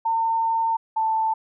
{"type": "tone pair in turn", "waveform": "sine", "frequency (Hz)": [906, 885.3], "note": ["A#5", "A5"], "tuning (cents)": [-50, 10], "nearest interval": "unison", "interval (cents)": 40, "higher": "first", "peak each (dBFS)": -19, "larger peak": "neither", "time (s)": [[0.05, 0.77], [0.96, 1.34]], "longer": "first", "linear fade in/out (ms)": 10, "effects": []}